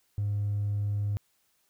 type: tone with hard clipping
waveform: sine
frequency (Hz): 102.4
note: G#2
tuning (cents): -24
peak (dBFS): -27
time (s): 0.18-1.17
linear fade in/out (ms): 0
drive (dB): 1
effects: white hiss -71 dBFS RMS until 1.69 s